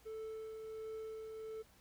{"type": "tone with tremolo", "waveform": "triangle", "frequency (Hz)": 440, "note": "A4", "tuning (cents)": 0, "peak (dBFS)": -40, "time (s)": [0.05, 1.63], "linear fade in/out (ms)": 20, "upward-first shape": "triangle", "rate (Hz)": 1.4, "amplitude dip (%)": 35, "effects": ["added 60 Hz sine -70 dBFS peak until 1.8 s", "pink hiss -67 dBFS RMS until 1.8 s"]}